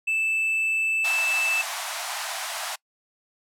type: tone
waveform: triangle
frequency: 2637 Hz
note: E7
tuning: in tune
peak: -20 dBFS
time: 0.07-1.62 s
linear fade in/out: 10 ms
type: high-pass noise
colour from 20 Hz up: pink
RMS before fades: -31 dBFS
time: 1.04-2.76 s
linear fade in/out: 10 ms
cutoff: 630 Hz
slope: 96 dB/octave
effects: noise-tail reverb RT60 0.1 s tail -25 dB re dry + low-pass 12000 Hz 12 dB/octave